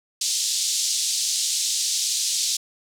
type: band-pass noise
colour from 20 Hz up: white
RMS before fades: -24 dBFS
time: 0.21-2.57 s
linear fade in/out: 5 ms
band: 3700 to 7900 Hz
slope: 24 dB/octave
effects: none